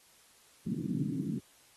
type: band-pass noise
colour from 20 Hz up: pink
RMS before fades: -34 dBFS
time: 0.66-1.39 s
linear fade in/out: 10 ms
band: 130 to 320 Hz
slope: 48 dB/octave
effects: white hiss -62 dBFS RMS until 1.76 s + AAC 32 kbps